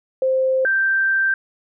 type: tone pair in turn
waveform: sine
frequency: 523.3 / 1568.1 Hz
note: C5 / G6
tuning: 0 / 0 cents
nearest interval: octave + perfect fifth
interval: 1900 cents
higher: second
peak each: -15 dBFS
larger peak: neither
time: 0.22-0.65 / 0.65-1.34 s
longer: second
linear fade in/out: 2 ms
effects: none